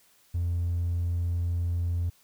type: tone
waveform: triangle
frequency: 86.3 Hz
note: F2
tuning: 20 cents flat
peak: -22 dBFS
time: 0.34-2.1 s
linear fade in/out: 10 ms
effects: tanh soft clip ceiling -21 dBFS + white hiss -62 dBFS RMS until 2.23 s